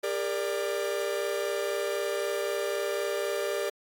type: chord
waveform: 45% pulse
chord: G minor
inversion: none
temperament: equal with one note detuned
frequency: 402.3 / 466.2 / 587.3 Hz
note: G4 / Bb4 / D5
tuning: +45 / 0 / 0 cents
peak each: -32 / -34 / -32 dBFS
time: 0.03-3.7 s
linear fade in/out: 10 ms
effects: AAC 64 kbps